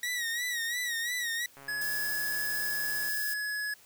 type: tone with vibrato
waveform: sawtooth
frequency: 1907 Hz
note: A#6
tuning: 39 cents sharp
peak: -27 dBFS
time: 0.03-1.46 s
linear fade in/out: 2 ms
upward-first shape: sine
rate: 2.9 Hz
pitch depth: 73 cents each way
type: click train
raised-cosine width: 0.5 ms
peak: -35 dBFS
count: 210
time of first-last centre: 1.57-3.084 s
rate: 138 Hz
type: tone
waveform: square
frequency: 1691 Hz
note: G#6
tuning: 31 cents sharp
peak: -32 dBFS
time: 1.68-3.74 s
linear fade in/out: 5 ms
type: noise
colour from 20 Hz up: violet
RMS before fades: -36 dBFS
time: 1.81-3.34 s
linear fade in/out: 5 ms
effects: white hiss -58 dBFS RMS until 3.85 s